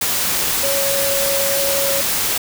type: tone in noise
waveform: sine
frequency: 554.4 Hz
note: C#5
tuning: in tune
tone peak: -20 dBFS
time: 0.63-2.01 s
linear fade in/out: 5 ms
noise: white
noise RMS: -19 dBFS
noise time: 0.01-2.38 s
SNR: -4 dB
effects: none